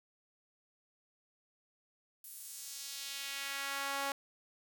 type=tone with high-pass filter sweep; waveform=sawtooth; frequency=277.2 Hz; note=C#4; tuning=in tune; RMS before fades=-41 dBFS; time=2.24-4.12 s; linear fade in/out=2 ms; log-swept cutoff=12000 to 770 Hz; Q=1.1; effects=none